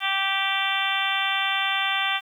harmonic tone, 390 Hz, G4, 9 cents flat, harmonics 2 / 3 / 4 / 5 / 6 / 7 / 8 / 9, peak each -30 / -30 / -30 / -30 / -30 / -30 / -30 / -30 dBFS, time 0-2.21 s, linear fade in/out 50 ms, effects 9-bit

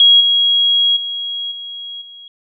sine tone with level steps, 3300 Hz, G#7, 12 cents flat, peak -5 / -10 / -20 / -26 / -34 dBFS, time 0-2.28 s, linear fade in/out 2 ms, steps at 0.2 / 0.96 / 1.51 / 2.01 s, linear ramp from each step 10 ms, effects none

